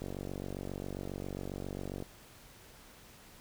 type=click train; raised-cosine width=2 ms; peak=-26 dBFS; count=96; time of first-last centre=0.02-2.024 s; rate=47.4 Hz; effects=pink hiss -56 dBFS RMS until 3.4 s